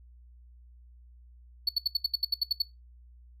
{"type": "tone bursts", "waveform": "triangle", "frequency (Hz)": 4435, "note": "C#8", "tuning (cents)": 0, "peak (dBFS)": -21, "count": 11, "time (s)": [1.67, 2.621], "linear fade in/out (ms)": 5, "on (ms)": 21, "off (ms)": 72, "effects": ["noise-tail reverb RT60 0.2 s tail -18 dB re dry", "added 60 Hz sine -51 dBFS peak until 3.4 s"]}